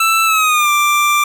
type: tone with pitch glide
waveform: 25% pulse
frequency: 1325 to 1180.4 Hz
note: E6 to D6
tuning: +9 to +8 cents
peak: -7 dBFS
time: 0-1.24 s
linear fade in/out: 5 ms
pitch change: -201 cents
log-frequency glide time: 0.25-0.7 s
effects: 7-bit